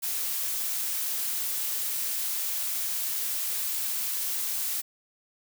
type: noise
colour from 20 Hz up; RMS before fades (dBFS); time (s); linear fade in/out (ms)
blue; -30; 0.02-4.82; 20
effects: none